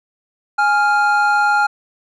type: tone pair together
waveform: triangle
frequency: 830.6 / 1396.9 Hz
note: G#5 / F6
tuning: 0 / 0 cents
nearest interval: major sixth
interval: 900 cents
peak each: -13 dBFS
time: 0.58-1.67 s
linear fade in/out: 10 ms
effects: resampled to 22050 Hz

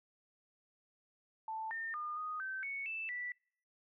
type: tone with pitch steps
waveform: sine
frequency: 882 / 1814 / 1214 / 1242 / 1545 / 2217 / 2643 / 1965 Hz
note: A5 / A#6 / D#6 / D#6 / G6 / C#7 / E7 / B6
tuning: +4 / -48 / -43 / -3 / -26 / 0 / +4 / -9 cents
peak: -38 dBFS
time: 1.48-3.32 s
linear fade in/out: 2 ms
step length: 230 ms
effects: noise-tail reverb RT60 0.6 s tail -26 dB re dry

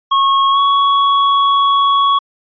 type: tone with pitch glide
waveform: square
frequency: 1093 to 1116 Hz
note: C#6 to C#6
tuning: -25 to +11 cents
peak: -10 dBFS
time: 0.11-2.19 s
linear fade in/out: 10 ms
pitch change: +36 cents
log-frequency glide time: 0.51-0.59 s
effects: resampled to 11025 Hz

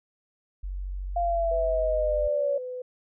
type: tone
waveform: sine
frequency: 46.89 Hz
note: F#1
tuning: 24 cents sharp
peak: -30 dBFS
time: 0.63-2.28 s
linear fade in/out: 10 ms
type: linear sweep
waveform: sine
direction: down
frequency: 698.5 to 562 Hz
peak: -23 dBFS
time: 1.16-2.58 s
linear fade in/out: 5 ms
type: tone with vibrato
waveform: sine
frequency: 505 Hz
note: B4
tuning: 39 cents sharp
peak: -32 dBFS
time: 1.51-2.82 s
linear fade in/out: 5 ms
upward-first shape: triangle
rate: 1.4 Hz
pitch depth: 11 cents each way
effects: none

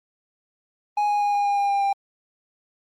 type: tone with pitch steps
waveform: triangle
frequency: 830.6 / 825.3 / 820.1 / 814.9 / 809.8 / 804.6 / 799.5 / 794.5 Hz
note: G#5 / G#5 / G#5 / G#5 / G#5 / G5 / G5 / G5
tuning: 0 / -11 / -22 / -33 / -44 / +45 / +34 / +23 cents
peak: -17 dBFS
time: 0.97-1.93 s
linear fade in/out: 5 ms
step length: 120 ms
effects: Opus 32 kbps

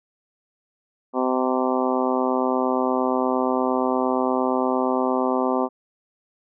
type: harmonic tone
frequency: 128.6 Hz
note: C3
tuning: 30 cents flat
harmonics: 2 / 3 / 4 / 5 / 6 / 7 / 8 / 9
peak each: -24 / -26 / -27 / -28 / -29 / -29 / -30 / -31 dBFS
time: 1.13-5.69 s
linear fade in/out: 50 ms
effects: none

